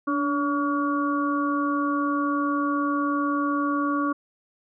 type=harmonic tone with a mistuned harmonic; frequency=283.5 Hz; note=C#4; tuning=39 cents sharp; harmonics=1 / 2 / 4 / 5; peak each=-24 / -34 / -26 / -33 dBFS; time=0.07-4.13 s; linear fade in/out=10 ms; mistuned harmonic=1; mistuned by=+38 cents; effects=none